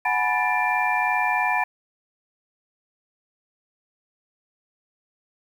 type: tone cluster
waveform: sine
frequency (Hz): 736 / 839 / 981 / 1758 / 2374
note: F#5 / G#5 / B5 / A6 / D7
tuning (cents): -9 / +17 / -12 / -2 / +18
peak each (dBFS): -26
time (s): 0.05-1.64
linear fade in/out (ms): 5
effects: 8-bit